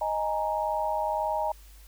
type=chord; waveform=sine; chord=D# suspended fourth; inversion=none; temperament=equal; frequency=622.3 / 830.6 / 932.3 Hz; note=D#5 / G#5 / A#5; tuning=0 / 0 / 0 cents; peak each=-30 dBFS; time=0.01-1.52 s; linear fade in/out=5 ms; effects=added 50 Hz sine -48 dBFS peak until 1.87 s + white hiss -57 dBFS RMS until 1.87 s